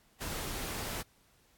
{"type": "noise", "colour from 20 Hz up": "pink", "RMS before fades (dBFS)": -38, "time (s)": [0.2, 1.03], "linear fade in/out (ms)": 20, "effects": ["pink hiss -67 dBFS RMS until 1.57 s", "AAC 64 kbps"]}